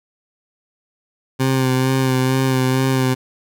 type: tone with vibrato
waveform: 20% pulse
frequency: 130.81 Hz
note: C3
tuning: in tune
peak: -10 dBFS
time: 1.39-3.15 s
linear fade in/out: 20 ms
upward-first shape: sine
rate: 2.2 Hz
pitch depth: 25 cents each way
effects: none